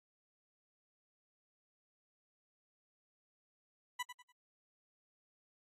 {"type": "tone with echo", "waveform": "20% pulse", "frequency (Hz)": 987.8, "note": "B5", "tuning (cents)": 0, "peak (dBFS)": -31, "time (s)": [3.99, 4.03], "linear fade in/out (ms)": 10, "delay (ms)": 98, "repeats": 3, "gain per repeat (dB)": -10, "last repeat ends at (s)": 4.324, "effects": ["AAC 32 kbps"]}